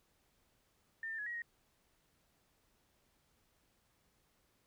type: tone with pitch steps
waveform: sine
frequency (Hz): 1804 / 1794 / 1687 / 1903 / 1874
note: A6 / A6 / G#6 / A#6 / A#6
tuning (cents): +43 / +33 / +27 / +35 / +9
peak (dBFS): -39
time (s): 1.03-1.42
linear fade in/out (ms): 2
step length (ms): 78
effects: pink hiss -75 dBFS RMS until 4.66 s